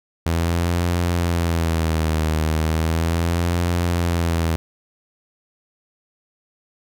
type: tone with vibrato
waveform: sawtooth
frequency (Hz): 82.6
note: E2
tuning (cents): +4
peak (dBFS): -14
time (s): 0.26-4.56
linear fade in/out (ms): 0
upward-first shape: sine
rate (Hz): 0.36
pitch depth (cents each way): 90
effects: none